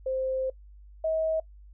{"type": "tone pair in turn", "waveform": "sine", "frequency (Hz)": [523.3, 638.7], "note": ["C5", "D#5"], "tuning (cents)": [0, 45], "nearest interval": "minor third", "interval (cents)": 345, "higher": "second", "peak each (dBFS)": [-26, -24], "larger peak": "second", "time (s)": [[0.06, 0.5], [1.04, 1.4]], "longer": "first", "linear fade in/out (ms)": 5, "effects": ["noise-tail reverb RT60 0.1 s tail -21 dB re dry", "added 50 Hz sine -47 dBFS peak until 1.73 s"]}